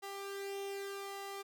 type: tone with flanger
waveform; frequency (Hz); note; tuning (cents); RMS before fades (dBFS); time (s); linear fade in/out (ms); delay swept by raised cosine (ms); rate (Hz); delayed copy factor
sawtooth; 395.9; G4; +17; -43; 0.02-1.43; 20; 1.5 to 2.2; 0.84; +0.6
effects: none